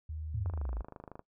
sine tone, 77.78 Hz, D#2, in tune, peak -37 dBFS, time 0.09-0.53 s, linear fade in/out 5 ms
sine exponential sweep, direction down, 116.1 to 50.4 Hz, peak -33 dBFS, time 0.34-0.82 s, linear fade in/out 5 ms
click train, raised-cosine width 1 ms, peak -31 dBFS, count 20, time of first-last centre 0.46-1.194 s, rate 25.9 Hz
effects noise-tail reverb RT60 0.1 s tail -19 dB re dry

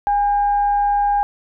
sine tone with frequency modulation, 816 Hz, G#5, 31 cents flat, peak -14 dBFS, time 0.07-1.23 s, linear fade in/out 0 ms, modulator 778 Hz, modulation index 0.21, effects none

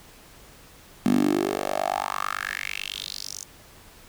10% pulse tone with high-pass filter sweep, 49 Hz, G1, in tune, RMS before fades -27 dBFS, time 1.06-3.43 s, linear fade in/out 0 ms, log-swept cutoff 220 to 6500 Hz, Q 4.7, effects pink hiss -50 dBFS RMS until 4.08 s

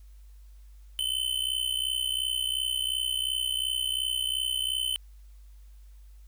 square tone with amplitude modulation, 3048 Hz, G7, 49 cents flat, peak -24 dBFS, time 0.99-4.96 s, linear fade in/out 0 ms, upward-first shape sine, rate 62.8 Hz, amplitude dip 80%, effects added 50 Hz sine -47 dBFS peak until 6.27 s + white hiss -68 dBFS RMS until 6.27 s

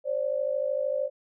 sine tone pair together, 530.8 / 584 Hz, C5 / D5, +25 / -10 cents, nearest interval major second, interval 165 cents, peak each -28 dBFS, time 0.04-1.1 s, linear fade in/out 50 ms, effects none

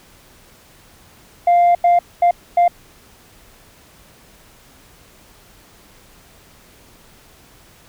sine tone bursts at uneven times, 698.5 Hz, F5, in tune, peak -7 dBFS, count 4, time 1.47-1.75 / 1.84-1.99 / 2.22-2.31 / 2.57-2.68 s, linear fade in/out 5 ms, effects tanh soft clip ceiling -8 dBFS + pink hiss -48 dBFS RMS until 7.88 s

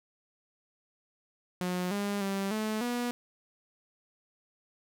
sawtooth tone with pitch steps, 180.4 / 202.5 / 195.9 / 216.3 / 242.4 Hz, F#3 / G#3 / G3 / A3 / B3, -44 / -43 / -1 / -29 / -32 cents, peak -26 dBFS, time 1.61-3.11 s, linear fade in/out 0 ms, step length 300 ms, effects none

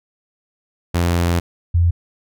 sawtooth / sine tone pair in turn, 86.3 / 85.87 Hz, F2 / F2, -20 / -29 cents, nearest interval unison, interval 9 cents, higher first, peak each -11 dBFS, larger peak neither, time 0.94-1.4 / 1.74-1.91 s, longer first, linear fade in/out 10 ms, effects none

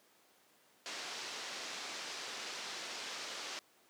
white low-pass noise, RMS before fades -44 dBFS, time 0.86-3.59 s, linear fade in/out 0 ms, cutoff 5900 Hz, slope 24 dB/octave, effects pink hiss -67 dBFS RMS until 3.89 s + high-pass 300 Hz 12 dB/octave

